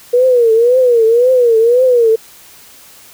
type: tone with vibrato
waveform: sine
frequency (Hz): 479.3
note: A#4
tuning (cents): +48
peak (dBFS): -6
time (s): 0.13-2.16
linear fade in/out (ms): 10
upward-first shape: triangle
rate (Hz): 1.9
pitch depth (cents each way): 150
effects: white hiss -40 dBFS RMS until 3.13 s